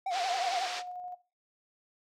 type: tone with vibrato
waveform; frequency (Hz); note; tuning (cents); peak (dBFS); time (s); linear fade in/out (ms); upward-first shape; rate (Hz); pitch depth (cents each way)
triangle; 735; F#5; -12; -28; 0.06-0.67; 5; triangle; 11; 130
type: band-pass noise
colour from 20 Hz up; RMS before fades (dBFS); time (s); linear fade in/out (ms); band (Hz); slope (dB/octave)
white; -38; 0.1-0.83; 50; 430 to 5200; 24
type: tone with tremolo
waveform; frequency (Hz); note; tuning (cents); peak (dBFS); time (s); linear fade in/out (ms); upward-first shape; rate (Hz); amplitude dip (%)
sine; 722; F#5; -43; -37; 0.29-1.15; 10; square; 12; 25
effects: noise-tail reverb RT60 0.3 s tail -17 dB re dry